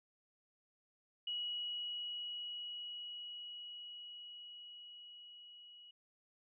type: tone with level ramp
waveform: sine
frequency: 2915 Hz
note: F#7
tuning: 26 cents flat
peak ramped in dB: -37 to -55 dBFS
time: 1.27-5.91 s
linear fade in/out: 5 ms
effects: none